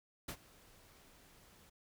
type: noise with ADSR envelope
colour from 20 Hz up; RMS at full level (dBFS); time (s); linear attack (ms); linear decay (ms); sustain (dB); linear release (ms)
pink; -42; 0.28-1.7; 7; 72; -21; 12
effects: none